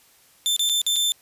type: tone with dropouts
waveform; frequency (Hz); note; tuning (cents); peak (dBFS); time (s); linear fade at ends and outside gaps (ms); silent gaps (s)
sawtooth; 3551; A7; +15; -16; 0.46-1.12; 0; 0.564-0.594 / 0.691-0.696 / 0.816-0.865 / 0.959-0.964
effects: white hiss -56 dBFS RMS until 1.21 s + resampled to 32000 Hz